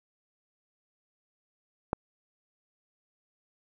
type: click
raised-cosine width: 1 ms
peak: -12 dBFS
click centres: 1.931 s
effects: none